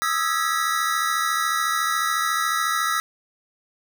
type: chord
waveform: square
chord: E major seventh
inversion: third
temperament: equal with one note detuned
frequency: 1244.5 / 1318.5 / 1661.2 / 1939.4 Hz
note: D#6 / E6 / G#6 / B6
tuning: 0 / 0 / 0 / -32 cents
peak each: -27 / -25 / -31 / -28 dBFS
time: 0.02-3 s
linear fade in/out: 0 ms
effects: none